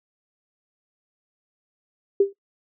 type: tone with exponential decay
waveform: sine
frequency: 396.5 Hz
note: G4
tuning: 20 cents sharp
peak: -10 dBFS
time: 2.2-2.33 s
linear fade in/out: 5 ms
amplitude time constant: 28 ms
effects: noise-tail reverb RT60 0.1 s tail -17 dB re dry